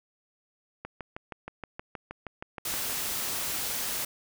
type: click train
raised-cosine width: 0.5 ms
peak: -22 dBFS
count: 14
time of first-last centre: 0.85-2.897 s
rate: 6.35 Hz
type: noise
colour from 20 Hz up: white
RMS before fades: -32 dBFS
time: 2.65-4.05 s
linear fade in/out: 5 ms
effects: none